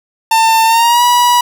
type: tone with pitch glide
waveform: 45% pulse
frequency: 897 to 972.6 Hz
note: A5 to B5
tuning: +33 to -27 cents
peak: -7 dBFS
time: 0.31-1.41 s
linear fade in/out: 5 ms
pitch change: +140 cents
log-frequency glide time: 0.66-1.03 s
effects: none